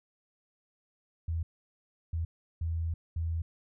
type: tone bursts at uneven times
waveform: sine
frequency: 82.41 Hz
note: E2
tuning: in tune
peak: -29 dBFS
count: 4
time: 1.28-1.43 / 2.13-2.25 / 2.61-2.94 / 3.16-3.42 s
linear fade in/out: 5 ms
effects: none

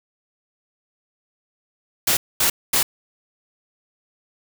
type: noise bursts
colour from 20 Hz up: white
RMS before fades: -18 dBFS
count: 3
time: 2.07-2.83 s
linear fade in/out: 5 ms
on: 100 ms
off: 230 ms
effects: none

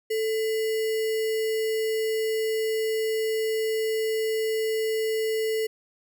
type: tone with sample-and-hold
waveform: sine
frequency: 440 Hz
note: A4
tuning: in tune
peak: -23 dBFS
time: 0.1-5.67 s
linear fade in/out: 10 ms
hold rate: 2450 Hz
effects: none

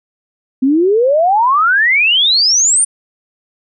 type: exponential sweep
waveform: sine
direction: up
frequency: 253.2 to 9397 Hz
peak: -8 dBFS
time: 0.62-2.85 s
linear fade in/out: 10 ms
effects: none

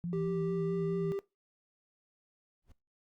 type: tone with vibrato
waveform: sine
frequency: 169.1 Hz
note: E3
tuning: 44 cents sharp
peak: -33 dBFS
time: 0.04-1.12 s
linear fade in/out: 0 ms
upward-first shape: triangle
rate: 4.6 Hz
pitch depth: 73 cents each way
type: tone with pitch glide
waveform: triangle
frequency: 392 to 395.2 Hz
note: G4 to G4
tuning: 0 to +14 cents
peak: -31 dBFS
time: 0.13-1.19 s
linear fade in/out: 0 ms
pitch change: +14 cents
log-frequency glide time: 0.45-0.8 s
type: noise with exponential growth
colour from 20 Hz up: brown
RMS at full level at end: -48 dBFS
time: 2.62-2.72 s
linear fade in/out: 5 ms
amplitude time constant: 20 ms
effects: noise-tail reverb RT60 0.2 s tail -19 dB re dry + Opus 48 kbps

